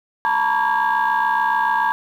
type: tone cluster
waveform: sine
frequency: 890 / 957 / 1004 / 1132 / 1631 Hz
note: A5 / A#5 / B5 / C#6 / G#6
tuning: +20 / +45 / +28 / +36 / -32 cents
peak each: -19 / -19 / -28 / -26 / -21 dBFS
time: 0.25-1.92 s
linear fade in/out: 0 ms
effects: tanh soft clip ceiling -10 dBFS + 8-bit